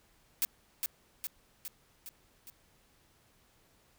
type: noise with echo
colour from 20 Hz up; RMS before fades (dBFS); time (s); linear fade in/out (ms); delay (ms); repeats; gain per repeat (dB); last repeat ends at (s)
blue; -29; 0.42-0.45; 0; 410; 5; -4; 2.5
effects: pink hiss -67 dBFS RMS until 3.98 s